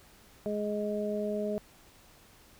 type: harmonic tone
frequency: 208.9 Hz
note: G#3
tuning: 10 cents sharp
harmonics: 1 / 2 / 3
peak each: -34 / -34 / -34 dBFS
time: 0.46-1.58 s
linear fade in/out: 0 ms
effects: pink hiss -58 dBFS RMS until 2.59 s